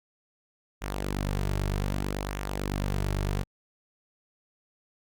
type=tone with flanger; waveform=sawtooth; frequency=49 Hz; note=G1; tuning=in tune; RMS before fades=-30 dBFS; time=0.81-3.44 s; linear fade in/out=20 ms; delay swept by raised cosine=0.22 to 4.02 ms; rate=0.64 Hz; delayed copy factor=-0.5; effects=Opus 48 kbps